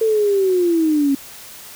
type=linear sweep; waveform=sine; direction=down; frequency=450.5 to 270.3 Hz; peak=-13 dBFS; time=0.01-1.15 s; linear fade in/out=5 ms; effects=white hiss -38 dBFS RMS until 1.75 s